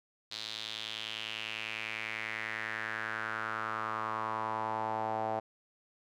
sawtooth tone with band-pass filter sweep, 110 Hz, A2, in tune, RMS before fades -37 dBFS, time 0.31-5.4 s, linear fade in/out 10 ms, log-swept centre 4100 to 730 Hz, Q 4.2, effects none

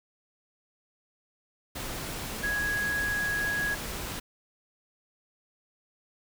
sine tone in noise, 1661.2 Hz, G#6, in tune, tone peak -27 dBFS, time 2.43-3.75 s, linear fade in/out 10 ms, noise pink, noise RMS -36 dBFS, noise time 1.75-4.2 s, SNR +6 dB, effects none

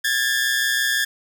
sawtooth tone pair together, 1635.2 / 1761 Hz, G#6 / A6, -27 / +1 cents, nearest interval minor second, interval 128 cents, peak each -18 dBFS, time 0.04-1.05 s, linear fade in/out 10 ms, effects none

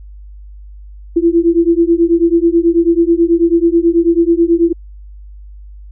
sine beating tone pair, 332.9 / 342.1 Hz, E4 / F4, +17 / -36 cents, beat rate 9.2 Hz, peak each -11 dBFS, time 1.16-4.73 s, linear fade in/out 10 ms, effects added 50 Hz sine -31 dBFS peak until 5.91 s

